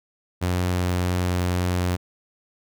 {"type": "tone", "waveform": "sawtooth", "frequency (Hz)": 89.8, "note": "F2", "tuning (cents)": 49, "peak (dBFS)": -17, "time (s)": [0.41, 1.97], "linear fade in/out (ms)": 20, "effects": []}